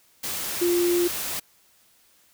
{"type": "tone in noise", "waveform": "sine", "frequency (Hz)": 349.2, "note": "F4", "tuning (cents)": 0, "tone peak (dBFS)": -19, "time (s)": [0.61, 1.08], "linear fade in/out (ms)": 10, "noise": "white", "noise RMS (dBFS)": -30, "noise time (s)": [0.23, 1.4], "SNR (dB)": 8, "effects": ["white hiss -60 dBFS RMS until 2.33 s"]}